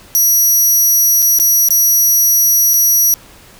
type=tone with dropouts; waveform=15% pulse; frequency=5800 Hz; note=F#8; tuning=35 cents flat; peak=-3 dBFS; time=0.15-3.14 s; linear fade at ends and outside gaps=0 ms; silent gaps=1.221-1.225 / 1.387-1.399 / 1.686-1.706 / 2.736-2.74 s; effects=pink hiss -41 dBFS RMS until 3.59 s